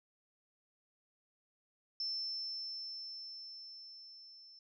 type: tone with level ramp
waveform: sine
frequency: 5320 Hz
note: E8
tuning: 15 cents sharp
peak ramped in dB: -35 to -55 dBFS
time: 2-4.59 s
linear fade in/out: 2 ms
effects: none